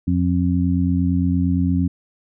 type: harmonic tone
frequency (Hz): 88.7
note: F2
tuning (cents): +27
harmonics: 1 / 2 / 3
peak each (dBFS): -20 / -20 / -20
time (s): 0.07-1.88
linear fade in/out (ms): 10
effects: none